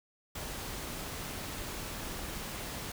pink noise, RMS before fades -40 dBFS, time 0.35-2.92 s, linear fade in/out 5 ms, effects none

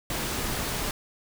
pink noise, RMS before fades -30 dBFS, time 0.1-0.91 s, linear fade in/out 2 ms, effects none

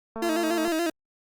click train, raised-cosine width 1 ms, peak -22 dBFS, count 117, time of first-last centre 0.16-0.678 s, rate 224 Hz
30% pulse tone with vibrato, 329.6 Hz, E4, in tune, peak -21 dBFS, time 0.22-0.9 s, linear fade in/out 5 ms, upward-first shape square, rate 7 Hz, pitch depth 67 cents each way
effects Opus 48 kbps

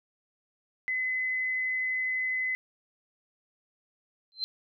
sine tone, 2028 Hz, B6, 45 cents sharp, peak -27 dBFS, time 0.88-2.55 s, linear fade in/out 0 ms
sine tone with exponential growth, 4107 Hz, C8, 33 cents flat, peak -24 dBFS, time 4.32-4.44 s, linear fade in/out 0 ms, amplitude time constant 24 ms
effects none

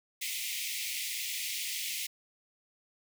pink high-pass noise, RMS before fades -36 dBFS, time 0.21-2.07 s, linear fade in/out 10 ms, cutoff 2000 Hz, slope 96 dB/octave, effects none

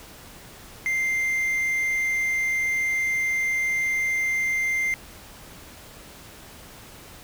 triangle tone with quantisation, 2093 Hz, C7, in tune, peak -20 dBFS, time 0.86-4.94 s, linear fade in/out 0 ms, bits 8, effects pink hiss -45 dBFS RMS until 7.23 s

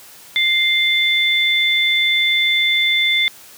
sine tone pair together, 2093 / 3520 Hz, C7 / A7, 0 / 0 cents, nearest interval major sixth, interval 900 cents, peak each -16 / -16 dBFS, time 0.36-3.28 s, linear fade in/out 0 ms, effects white hiss -42 dBFS RMS until 3.57 s + high-pass 80 Hz 12 dB/octave

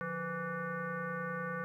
sine tone with frequency modulation, 830 Hz, G#5, 1 cent flat, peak -35 dBFS, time 0.01-1.64 s, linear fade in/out 0 ms, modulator 326 Hz, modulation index 2.6, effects 12-bit

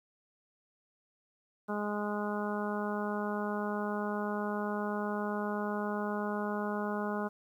harmonic tone, 207.7 Hz, G#3, in tune, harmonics 1 / 2 / 3 / 4 / 5 / 6 / 7, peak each -35 / -38 / -40 / -41 / -42 / -43 / -43 dBFS, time 1.68-7.29 s, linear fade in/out 20 ms, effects 11-bit

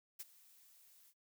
blue noise with ADSR envelope, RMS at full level -44 dBFS, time 0.19-1.14 s, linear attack 15 ms, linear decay 28 ms, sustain -21 dB, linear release 58 ms, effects noise-tail reverb RT60 0.1 s tail -23 dB re dry

